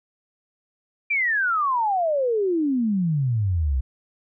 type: exponential sweep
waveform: sine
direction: down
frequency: 2400 to 61.74 Hz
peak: -19 dBFS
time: 1.1-3.81 s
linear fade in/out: 10 ms
effects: none